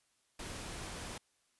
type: noise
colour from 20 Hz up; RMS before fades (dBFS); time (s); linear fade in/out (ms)
pink; -44; 0.39-1.18; 5
effects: white hiss -75 dBFS RMS until 1.59 s + resampled to 24000 Hz